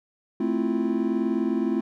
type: chord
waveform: triangle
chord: F major seventh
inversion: first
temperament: equal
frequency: 220 / 261.6 / 329.6 / 349.2 Hz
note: A3 / C4 / E4 / F4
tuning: 0 / 0 / 0 / 0 cents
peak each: -25 / -25 / -26 / -27 dBFS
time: 0.4-1.81 s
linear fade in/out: 5 ms
effects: none